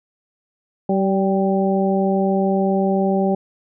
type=harmonic tone with a mistuned harmonic; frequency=192.6 Hz; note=G3; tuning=30 cents flat; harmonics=1 / 2 / 3 / 4; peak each=-18 / -21 / -23 / -24 dBFS; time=0.89-3.35 s; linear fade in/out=5 ms; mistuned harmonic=4; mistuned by=+29 cents; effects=none